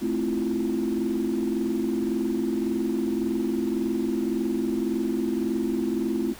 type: chord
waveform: sine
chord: F major seventh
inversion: first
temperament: just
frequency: 218.3 / 261.9 / 327.4 / 349.2 Hz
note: A3 / C4 / E4 / F4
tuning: -13 / +2 / -12 / 0 cents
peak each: -28 dBFS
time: 0.01-6.34 s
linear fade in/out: 20 ms
effects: tanh soft clip ceiling -16 dBFS + pink hiss -45 dBFS RMS until 6.39 s